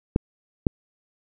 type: clicks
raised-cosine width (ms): 3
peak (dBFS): -5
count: 2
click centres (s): 0.161 / 0.668
effects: none